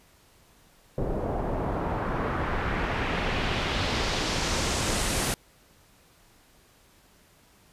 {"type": "noise with low-pass filter sweep", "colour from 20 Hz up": "pink", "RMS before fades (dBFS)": -28, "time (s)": [0.98, 5.34], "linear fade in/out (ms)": 0, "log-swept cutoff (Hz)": [550, 11000], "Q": 1.3, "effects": ["pink hiss -59 dBFS RMS until 7.72 s", "resampled to 32000 Hz"]}